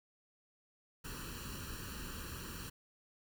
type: noise with comb filter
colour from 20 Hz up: pink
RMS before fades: -45 dBFS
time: 1.04-2.7 s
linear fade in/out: 10 ms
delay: 0.7 ms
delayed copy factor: +0.85
effects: none